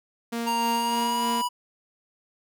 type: tone with tremolo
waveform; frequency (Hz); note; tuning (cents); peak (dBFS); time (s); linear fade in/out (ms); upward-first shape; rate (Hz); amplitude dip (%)
sawtooth; 233.1; A#3; 0; -23; 0.32-1.42; 10; sine; 3.3; 35
type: tone with pitch glide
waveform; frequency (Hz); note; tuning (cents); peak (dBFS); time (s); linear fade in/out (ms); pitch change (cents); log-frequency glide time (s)
square; 932.3 to 979.2; A#5 to B5; 0 to -15; -25; 0.46-1.49; 20; +85; 0.71-1.27
effects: none